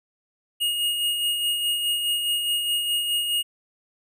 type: tone with tremolo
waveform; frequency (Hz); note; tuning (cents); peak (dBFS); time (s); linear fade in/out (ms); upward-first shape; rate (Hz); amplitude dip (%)
square; 2864; F7; +43; -21; 0.6-3.43; 20; sine; 4.8; 40
effects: none